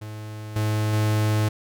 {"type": "tone with level steps", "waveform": "45% pulse", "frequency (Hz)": 107.1, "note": "A2", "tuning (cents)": -46, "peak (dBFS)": [-33, -21, -19], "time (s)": [0.01, 1.49], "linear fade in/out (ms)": 10, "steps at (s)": [0.56, 0.93], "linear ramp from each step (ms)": 2, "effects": []}